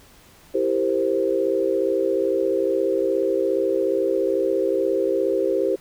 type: chord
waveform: sine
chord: C dominant seventh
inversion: first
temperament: equal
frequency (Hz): 329.6 / 392 / 466.2 / 523.3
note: E4 / G4 / Bb4 / C5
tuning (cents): 0 / 0 / 0 / 0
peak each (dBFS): -26 / -22 / -27 / -23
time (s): 0.54-5.76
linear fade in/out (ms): 10
effects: pink hiss -51 dBFS RMS until 5.8 s